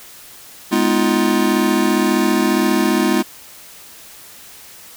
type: chord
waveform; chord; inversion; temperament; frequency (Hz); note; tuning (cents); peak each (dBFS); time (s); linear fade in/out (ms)
square; F half-diminished seventh; first; just; 209.5 / 251.4 / 314.3 / 349.2; Ab3 / Cb4 / Eb4 / F4; +15 / +31 / +18 / 0; -20; 0.71-3.23; 20
effects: white hiss -40 dBFS RMS until 4.96 s